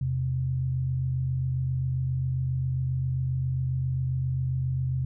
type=tone pair together; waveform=sine; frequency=81.8 / 129.25 Hz; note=E2 / C3; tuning=-13 / -21 cents; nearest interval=minor sixth; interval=792 cents; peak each=-33 / -25 dBFS; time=0.01-5.05 s; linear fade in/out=5 ms; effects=none